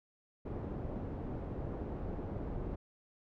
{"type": "low-pass noise", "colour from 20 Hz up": "pink", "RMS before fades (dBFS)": -40, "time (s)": [0.45, 2.76], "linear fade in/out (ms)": 10, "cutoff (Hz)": 550, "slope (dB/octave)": 12, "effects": []}